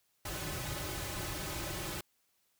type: noise with comb filter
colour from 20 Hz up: pink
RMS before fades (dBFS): -39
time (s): 0.25-2.01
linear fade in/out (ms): 5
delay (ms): 4.3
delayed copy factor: -0.85
effects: white hiss -75 dBFS RMS until 2.59 s